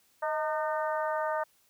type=harmonic tone with a mistuned harmonic; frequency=304.2 Hz; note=D#4; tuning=39 cents flat; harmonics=2 / 3 / 4 / 5 / 6; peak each=-31 / -33 / -36 / -39 / -43 dBFS; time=0.22-1.44 s; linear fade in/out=10 ms; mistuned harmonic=2; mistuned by=+49 cents; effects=white hiss -67 dBFS RMS until 1.69 s